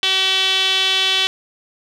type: tone with band-pass filter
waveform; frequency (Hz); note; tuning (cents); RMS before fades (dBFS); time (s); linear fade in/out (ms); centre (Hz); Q
sawtooth; 381.1; G4; -49; -17; 0.03-1.27; 0; 3300; 4.9
effects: none